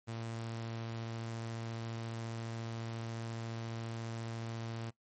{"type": "tone", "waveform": "sawtooth", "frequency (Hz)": 114.3, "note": "A#2", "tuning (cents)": -34, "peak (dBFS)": -35, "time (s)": [0.07, 4.91], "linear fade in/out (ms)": 20, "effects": ["noise-tail reverb RT60 0.1 s tail -19 dB re dry", "MP3 32 kbps"]}